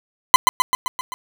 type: tone with echo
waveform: 40% pulse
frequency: 1016 Hz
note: B5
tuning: 49 cents sharp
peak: -3 dBFS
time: 0.34-0.36 s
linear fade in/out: 0 ms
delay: 130 ms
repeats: 6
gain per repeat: -4 dB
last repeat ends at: 1.14 s
effects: none